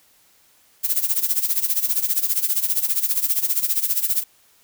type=noise with tremolo; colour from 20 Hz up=violet; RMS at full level=-18 dBFS; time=0.83-4.24 s; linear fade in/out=20 ms; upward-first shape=sine; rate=15 Hz; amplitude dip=80%; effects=white hiss -57 dBFS RMS until 4.63 s